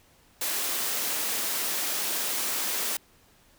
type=high-pass noise; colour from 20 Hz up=white; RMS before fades=-29 dBFS; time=0.41-2.97 s; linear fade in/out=5 ms; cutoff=210 Hz; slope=24 dB/octave; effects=pink hiss -60 dBFS RMS until 3.58 s